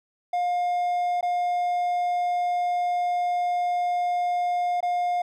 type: tone with dropouts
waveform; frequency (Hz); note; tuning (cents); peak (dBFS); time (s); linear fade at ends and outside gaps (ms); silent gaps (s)
triangle; 710; F5; +28; -20; 0.33-5.22; 5; 1.21-1.227 / 4.806-4.827
effects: none